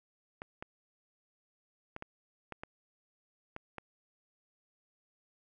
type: clicks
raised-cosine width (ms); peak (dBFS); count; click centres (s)
0.5; -26; 8; 0.419 / 0.625 / 1.964 / 2.024 / 2.523 / 2.635 / 3.564 / 3.783
effects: none